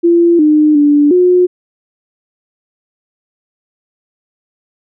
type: tone with pitch steps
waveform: sine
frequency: 341.6 / 303.5 / 291.8 / 360.6 Hz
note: F4 / D#4 / D4 / F#4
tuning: -38 / -43 / -11 / -45 cents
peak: -5 dBFS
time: 0.03-1.47 s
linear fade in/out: 20 ms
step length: 360 ms
effects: none